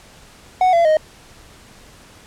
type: tone with pitch steps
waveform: triangle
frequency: 740 / 678.6 / 622.3 Hz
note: F#5 / F5 / D#5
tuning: 0 / -50 / 0 cents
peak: -9 dBFS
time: 0.61-0.97 s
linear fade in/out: 2 ms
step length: 120 ms
effects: pink hiss -45 dBFS RMS until 2.26 s + low-pass 10000 Hz 12 dB/octave